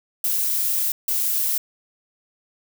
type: noise bursts at uneven times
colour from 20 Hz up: violet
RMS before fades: -22 dBFS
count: 2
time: 0.24-0.92 / 1.08-1.58 s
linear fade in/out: 2 ms
effects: none